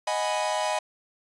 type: chord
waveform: 45% pulse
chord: G# minor seventh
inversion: second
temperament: equal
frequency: 622.3 / 740 / 830.6 / 987.8 Hz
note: D#5 / F#5 / G#5 / B5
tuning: 0 / 0 / 0 / 0 cents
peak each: -29 / -33 / -30 / -31 dBFS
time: 0.07-0.79 s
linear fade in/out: 5 ms
effects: resampled to 24000 Hz